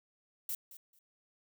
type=noise with echo; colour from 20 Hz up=violet; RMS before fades=-37 dBFS; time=0.49-0.55 s; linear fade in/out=2 ms; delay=220 ms; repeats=2; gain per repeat=-15 dB; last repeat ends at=0.99 s; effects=none